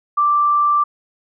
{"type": "tone", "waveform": "sine", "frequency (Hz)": 1174.7, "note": "D6", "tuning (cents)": 0, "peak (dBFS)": -12, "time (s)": [0.17, 0.84], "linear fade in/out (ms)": 10, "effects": []}